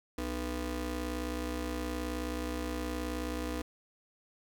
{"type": "ring-modulated tone", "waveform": "25% pulse", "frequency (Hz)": 185, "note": "F#3", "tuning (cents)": 0, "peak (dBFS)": -27, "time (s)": [0.18, 3.62], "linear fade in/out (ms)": 5, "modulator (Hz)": 122, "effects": []}